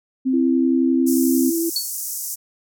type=tone; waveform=sine; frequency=261.6 Hz; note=C4; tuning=in tune; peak=-16 dBFS; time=0.25-1.51 s; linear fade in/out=20 ms
type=tone with vibrato; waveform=sine; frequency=332.9 Hz; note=E4; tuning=17 cents sharp; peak=-19 dBFS; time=0.33-1.7 s; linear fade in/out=10 ms; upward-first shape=sine; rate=9.3 Hz; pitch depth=12 cents each way
type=band-pass noise; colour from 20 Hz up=white; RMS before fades=-28 dBFS; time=1.06-2.36 s; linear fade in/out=20 ms; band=5600 to 16000 Hz; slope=48 dB/octave
type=tone with exponential decay; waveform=sine; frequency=4435 Hz; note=C#8; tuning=in tune; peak=-16 dBFS; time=1.76-1.92 s; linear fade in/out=2 ms; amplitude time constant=34 ms
effects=none